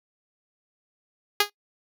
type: tone with exponential decay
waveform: 5% pulse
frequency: 411.6 Hz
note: G#4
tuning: 16 cents flat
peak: -3 dBFS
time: 1.4-1.5 s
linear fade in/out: 5 ms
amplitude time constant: 21 ms
effects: noise-tail reverb RT60 0.1 s tail -20 dB re dry